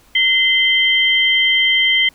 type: tone pair together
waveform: sine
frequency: 2056 / 3135 Hz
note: C7 / G7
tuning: -31 / -1 cents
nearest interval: perfect fifth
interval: 730 cents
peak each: -14 dBFS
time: 0.15-2.09 s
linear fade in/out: 5 ms
effects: pink hiss -51 dBFS RMS until 2.14 s